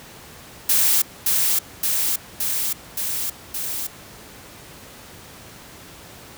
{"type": "noise with echo", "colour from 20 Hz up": "blue", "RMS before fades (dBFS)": -17, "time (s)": [0.69, 1.02], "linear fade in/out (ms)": 5, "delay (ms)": 570, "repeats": 5, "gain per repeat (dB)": -2, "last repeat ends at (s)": 3.87, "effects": ["pink hiss -42 dBFS RMS until 6.37 s", "high-pass 60 Hz 12 dB/octave"]}